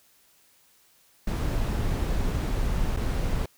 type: noise with dropouts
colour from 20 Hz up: brown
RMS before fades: -26 dBFS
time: 1.27-3.46 s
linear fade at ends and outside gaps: 5 ms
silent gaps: 2.965-2.97 s
effects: white hiss -61 dBFS RMS until 3.57 s